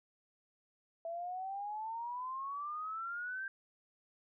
sine exponential sweep, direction up, 660 to 1587 Hz, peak -38 dBFS, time 1.05-3.48 s, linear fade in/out 2 ms, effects none

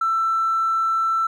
triangle tone with tanh clipping, 1333 Hz, E6, 19 cents sharp, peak -17 dBFS, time 0.01-1.27 s, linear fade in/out 5 ms, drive 1 dB, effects none

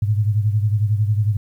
sine beating tone pair, 103.83 / 114.83 Hz, G#2 / A#2, 0 / -26 cents, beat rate 11 Hz, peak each -16 / -22 dBFS, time 0.02-1.37 s, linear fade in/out 5 ms, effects 9-bit

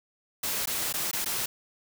white noise with dropouts, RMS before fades -30 dBFS, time 0.43-1.46 s, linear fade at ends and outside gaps 5 ms, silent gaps 0.658-0.672 / 0.927-0.938 / 1.113-1.13 / 1.247-1.258 s, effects none

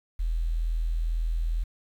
sine tone, 41.05 Hz, E1, 6 cents flat, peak -24 dBFS, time 0.19-1.64 s, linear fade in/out 10 ms, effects 9-bit

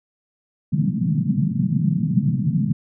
pink band-pass noise, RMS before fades -20 dBFS, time 0.72-2.73 s, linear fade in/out 5 ms, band 130 to 220 Hz, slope 48 dB/octave, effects none

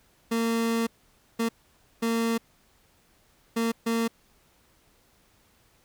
30% pulse tone bursts at uneven times, 229 Hz, A#3, 31 cents flat, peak -21 dBFS, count 5, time 0.31-0.87 / 1.39-1.49 / 2.02-2.38 / 3.56-3.72 / 3.86-4.08 s, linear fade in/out 10 ms, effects pink hiss -63 dBFS RMS until 5.84 s

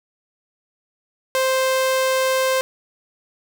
sawtooth tone, 523.3 Hz, C5, in tune, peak -13 dBFS, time 1.35-2.61 s, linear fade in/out 0 ms, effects none

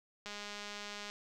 click train, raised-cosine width 0.2 ms, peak -27 dBFS, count 174, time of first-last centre 0.26-1.1 s, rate 206 Hz, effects none

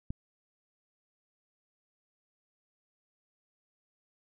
click, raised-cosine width 5 ms, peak -23 dBFS, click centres 0.105 s, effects none

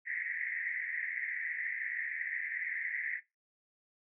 pink band-pass noise, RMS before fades -38 dBFS, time 0.05-3.21 s, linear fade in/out 50 ms, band 1800 to 2100 Hz, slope 96 dB/octave, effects noise-tail reverb RT60 0.2 s tail -17 dB re dry

